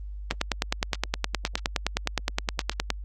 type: click train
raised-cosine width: 0.2 ms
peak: -6 dBFS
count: 26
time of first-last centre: 0.31-2.903 s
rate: 9.64 Hz
effects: added 50 Hz sine -34 dBFS peak until 3.04 s + Opus 24 kbps